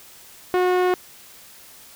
sawtooth tone with low-pass filter, 363.5 Hz, F#4, 31 cents flat, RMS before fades -19 dBFS, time 0.54-0.94 s, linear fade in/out 0 ms, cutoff 2300 Hz, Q 0.55, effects white hiss -46 dBFS RMS until 1.95 s

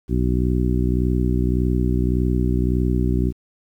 harmonic tone, 61.74 Hz, B1, in tune, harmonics 1 / 2 / 3 / 4 / 5 / 6, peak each -20 / -23 / -25 / -26 / -27 / -28 dBFS, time 0.08-3.33 s, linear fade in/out 50 ms, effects 9-bit

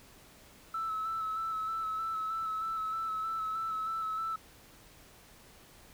sine tone with vibrato, 1309 Hz, E6, 13 cents flat, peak -31 dBFS, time 0.74-4.36 s, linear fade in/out 5 ms, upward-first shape square, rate 3.2 Hz, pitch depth 18 cents each way, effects tanh soft clip ceiling -28 dBFS + pink hiss -57 dBFS RMS until 5.93 s

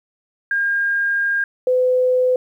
sine tone pair in turn, 1613 / 506 Hz, G6 / B4, +49 / +42 cents, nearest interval octave + minor sixth, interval 2007 cents, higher first, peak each -16 / -13 dBFS, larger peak second, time 0.51-1.44 / 1.67-2.36 s, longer first, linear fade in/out 2 ms, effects 9-bit

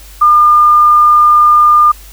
sine tone, 1206 Hz, D6, 46 cents sharp, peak -3 dBFS, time 0.21-1.92 s, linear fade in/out 10 ms, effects added 50 Hz sine -33 dBFS peak until 2.12 s + white hiss -38 dBFS RMS until 2.12 s

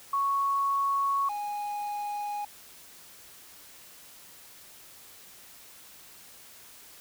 sine / triangle tone pair in turn, 1108.7 / 826 Hz, C#6 / G#5, 0 / -10 cents, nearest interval perfect fourth, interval 510 cents, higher first, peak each -24 / -29 dBFS, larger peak first, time 0.13-1.29 / 1.29-2.45 s, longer neither, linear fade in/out 5 ms, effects white hiss -51 dBFS RMS until 7 s

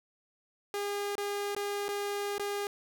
sawtooth tone with dropouts, 406.3 Hz, G#4, 38 cents flat, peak -28 dBFS, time 0.74-2.67 s, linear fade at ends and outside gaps 1 ms, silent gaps 1.154-1.18 / 1.549-1.564 / 1.883-1.888 / 2.381-2.396 s, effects 11-bit

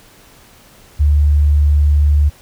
sine tone, 73.42 Hz, D2, in tune, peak -8 dBFS, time 0.99-2.3 s, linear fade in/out 20 ms, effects pink hiss -45 dBFS RMS until 2.41 s

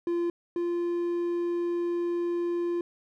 triangle tone pair in turn, 344.3 / 346.3 Hz, F4 / F4, -25 / -15 cents, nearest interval unison, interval 10 cents, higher second, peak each -23 / -24 dBFS, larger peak first, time 0.07-0.3 / 0.56-2.81 s, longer second, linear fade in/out 2 ms, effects none

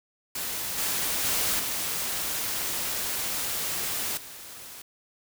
white noise with level steps, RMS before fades -32 / -28 / -26 / -30 / -43 dBFS, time 0.35-4.82 s, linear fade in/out 5 ms, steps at 0.78 / 1.24 / 1.59 / 4.17 s, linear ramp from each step 5 ms, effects none

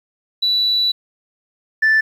sine tone pair in turn, 3951 / 1760 Hz, B7 / A6, 0 / 0 cents, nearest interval octave + major second, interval 1400 cents, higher first, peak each -13 / -9 dBFS, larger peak second, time 0.42-0.92 / 1.82-2.01 s, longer first, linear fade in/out 10 ms, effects tanh soft clip ceiling -9 dBFS + 8-bit

